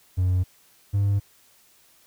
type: tone pair in turn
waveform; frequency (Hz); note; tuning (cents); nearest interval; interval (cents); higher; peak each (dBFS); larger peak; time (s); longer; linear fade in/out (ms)
triangle; 91.7 / 100.29; F#2 / G2; -15 / +40; major second; 155; second; -16; neither; 0.17-0.44 / 0.93-1.2; neither; 20
effects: tanh soft clip ceiling -13 dBFS + white hiss -58 dBFS RMS until 2.06 s